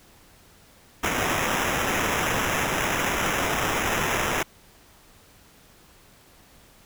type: noise with sample-and-hold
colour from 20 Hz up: blue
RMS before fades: -25 dBFS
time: 1.03-4.43 s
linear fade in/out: 5 ms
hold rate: 4410 Hz
effects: pink hiss -54 dBFS RMS until 6.85 s